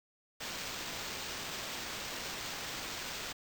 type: noise with sample-and-hold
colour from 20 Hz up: blue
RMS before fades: -41 dBFS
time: 0.4-3.33 s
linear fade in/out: 10 ms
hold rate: 11025 Hz
effects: none